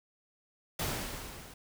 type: noise with level ramp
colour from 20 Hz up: pink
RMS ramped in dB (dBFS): -32 to -51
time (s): 0.79-1.54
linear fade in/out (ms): 5
effects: none

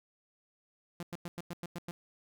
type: tone bursts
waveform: sawtooth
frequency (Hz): 173.1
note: F3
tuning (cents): -15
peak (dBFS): -34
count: 8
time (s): 1-1.91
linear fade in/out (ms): 0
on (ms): 28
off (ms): 98
effects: none

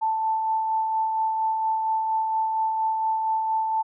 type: tone with tremolo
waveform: sine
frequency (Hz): 883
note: A5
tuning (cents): +6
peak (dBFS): -20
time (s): 0.01-3.83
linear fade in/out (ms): 20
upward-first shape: sine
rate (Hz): 4.3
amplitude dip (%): 30
effects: none

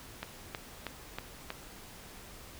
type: click train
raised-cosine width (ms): 0.3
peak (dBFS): -20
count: 5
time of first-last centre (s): 0.23-1.504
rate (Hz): 3.14
effects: pink hiss -50 dBFS RMS until 2.59 s

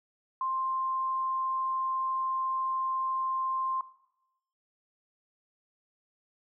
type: tone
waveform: sine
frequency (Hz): 1051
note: C6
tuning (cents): +7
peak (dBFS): -28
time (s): 0.41-3.81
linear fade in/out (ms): 2
effects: noise-tail reverb RT60 0.9 s tail -17 dB re dry

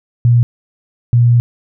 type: tone pair in turn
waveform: sine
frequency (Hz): 119.7 / 119.7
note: A#2 / A#2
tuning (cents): +46 / +46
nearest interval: unison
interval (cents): 0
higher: neither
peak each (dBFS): -6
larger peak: neither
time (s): 0.25-0.43 / 1.13-1.4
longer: second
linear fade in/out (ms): 0
effects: none

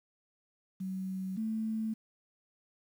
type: tone pair in turn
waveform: sine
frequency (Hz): 188.7 / 220.3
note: F#3 / A3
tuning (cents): +34 / +2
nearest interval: minor third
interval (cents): 268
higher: second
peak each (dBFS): -34 / -31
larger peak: second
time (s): 0.8-1.37 / 1.37-1.94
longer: neither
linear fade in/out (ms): 10
effects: 10-bit

